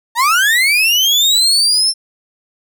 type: linear sweep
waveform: 35% pulse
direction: up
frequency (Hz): 889 to 5400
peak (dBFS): -8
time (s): 0.15-1.94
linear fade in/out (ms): 50
effects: none